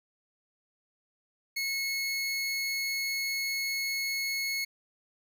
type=tone; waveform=25% pulse; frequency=2185 Hz; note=C#7; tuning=26 cents flat; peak=-26 dBFS; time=1.56-4.65 s; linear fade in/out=10 ms; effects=none